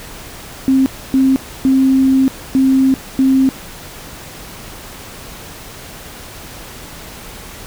sine tone bursts at uneven times, 265.3 Hz, C4, 24 cents sharp, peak -8 dBFS, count 5, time 0.68-0.86 / 1.14-1.36 / 1.65-2.28 / 2.55-2.94 / 3.19-3.49 s, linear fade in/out 0 ms, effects pink hiss -33 dBFS RMS until 7.66 s

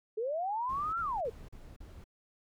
sine linear two-way sweep, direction up then down, 415.3 to 1397 to 415.3 Hz, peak -31 dBFS, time 0.17-1.3 s, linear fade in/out 10 ms, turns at 1 s
brown noise bursts, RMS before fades -49 dBFS, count 5, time 0.69-2.042 s, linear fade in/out 5 ms, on 240 ms, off 38 ms
effects none

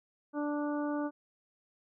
harmonic tone, 293.7 Hz, D4, in tune, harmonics 1 / 2 / 3 / 4 / 5, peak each -32 / -38 / -42 / -44 / -46 dBFS, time 0.33-1.11 s, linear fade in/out 50 ms, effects none

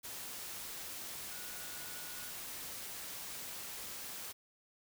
sine tone in noise, 1458 Hz, F#6, 26 cents flat, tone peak -55 dBFS, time 1.3-2.31 s, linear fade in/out 20 ms, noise white, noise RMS -45 dBFS, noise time 0.03-4.33 s, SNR -13 dB, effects none

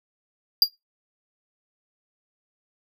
square tone with exponential decay, 4797 Hz, D8, 36 cents sharp, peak -9 dBFS, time 0.62-0.69 s, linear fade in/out 2 ms, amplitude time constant 15 ms, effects noise-tail reverb RT60 0.2 s tail -20 dB re dry

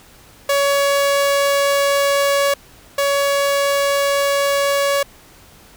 sawtooth tone pair in turn, 562 / 562 Hz, C#5 / C#5, +24 / +24 cents, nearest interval unison, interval 0 cents, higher neither, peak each -10 / -11 dBFS, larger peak first, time 0.49-2.54 / 2.98-5.03 s, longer neither, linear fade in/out 5 ms, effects pink hiss -46 dBFS RMS until 5.76 s

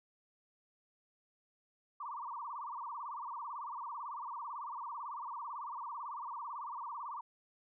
sine tone with vibrato, 1046.5 Hz, C6, in tune, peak -40 dBFS, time 2-7.21 s, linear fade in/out 5 ms, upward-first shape sine, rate 18 Hz, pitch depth 230 cents each way, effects none

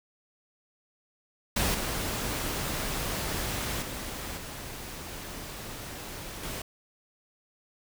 pink noise with level steps, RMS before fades -27 / -32 / -37 / -40 / -36 dBFS, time 1.56-6.62 s, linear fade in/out 5 ms, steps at 1.74 / 3.82 / 4.37 / 6.43 s, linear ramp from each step 5 ms, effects none

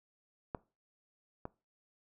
clicks, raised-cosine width 1 ms, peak -22 / -26 dBFS, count 2, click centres 0.548 / 1.454 s, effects noise-tail reverb RT60 0.3 s tail -21 dB re dry

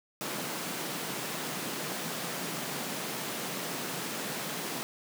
pink high-pass noise, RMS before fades -36 dBFS, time 0.21-4.83 s, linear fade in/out 0 ms, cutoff 140 Hz, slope 48 dB/octave, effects none

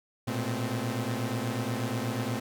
sawtooth tone cluster, 113.3 / 121.6 / 214.9 / 259.9 Hz, A#2 / B2 / A3 / C4, -49 / -26 / -41 / -11 cents, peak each -30 / -30 / -34 / -31 dBFS, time 0.27-2.4 s, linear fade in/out 10 ms, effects none

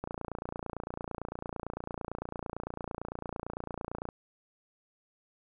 click train, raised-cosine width 1 ms, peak -22 dBFS, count 118, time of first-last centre 0.04-4.088 s, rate 28.9 Hz, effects none

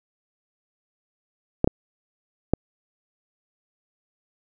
clicks, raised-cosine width 2 ms, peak -4 dBFS, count 3, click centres 1.644 / 1.675 / 2.536 s, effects none

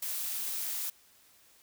blue noise with amplitude modulation, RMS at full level -34 dBFS, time 0.02-0.9 s, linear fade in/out 5 ms, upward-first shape sine, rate 178 Hz, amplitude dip 25%, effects white hiss -62 dBFS RMS until 1.62 s

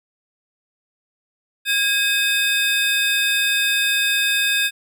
square tone cluster, 1631 / 2546 / 3619 Hz, G#6 / D#7 / A7, -32 / +39 / +48 cents, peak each -22 dBFS, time 1.65-4.71 s, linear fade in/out 50 ms, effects none

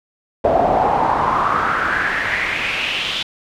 brown noise with band-pass filter sweep, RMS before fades -18 dBFS, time 0.44-3.23 s, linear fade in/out 5 ms, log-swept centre 620 to 3400 Hz, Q 4.6, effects none

